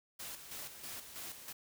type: noise with tremolo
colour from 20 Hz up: white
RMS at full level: -45 dBFS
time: 0.19-1.53 s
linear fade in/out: 10 ms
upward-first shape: square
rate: 3.1 Hz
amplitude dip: 55%
effects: none